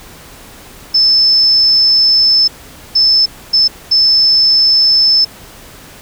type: tone bursts at uneven times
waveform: sine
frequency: 5260 Hz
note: E8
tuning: 5 cents flat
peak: -6 dBFS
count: 4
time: 0.94-2.48 / 2.95-3.26 / 3.53-3.68 / 3.91-5.25 s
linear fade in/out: 10 ms
effects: pink hiss -36 dBFS RMS until 6.01 s